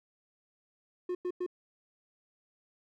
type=tone bursts; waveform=triangle; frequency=359.5 Hz; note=F#4; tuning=50 cents flat; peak=-29 dBFS; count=3; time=1.09-1.464 s; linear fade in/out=5 ms; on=60 ms; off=97 ms; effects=none